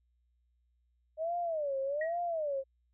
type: tone with vibrato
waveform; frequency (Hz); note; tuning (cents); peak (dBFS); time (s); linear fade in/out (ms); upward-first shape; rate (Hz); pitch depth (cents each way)
sine; 613; D#5; -26; -31; 1.17-2.64; 50; sine; 1.2; 230
type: tone with exponential decay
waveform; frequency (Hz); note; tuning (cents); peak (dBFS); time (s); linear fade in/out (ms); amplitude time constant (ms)
sine; 1900; A#6; +33; -33; 2.01-2.19; 5; 38
effects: added 60 Hz sine -70 dBFS peak until 2.93 s